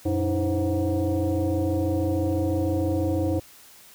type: tone with frequency modulation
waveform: sine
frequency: 116.54 Hz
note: A#2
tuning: in tune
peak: -21 dBFS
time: 0.05-3.4 s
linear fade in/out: 10 ms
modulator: 207 Hz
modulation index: 2.1
effects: white hiss -50 dBFS RMS until 3.94 s